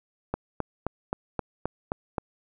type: click train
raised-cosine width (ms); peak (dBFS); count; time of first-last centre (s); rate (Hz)
1; -13; 8; 0.34-2.182; 3.8
effects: none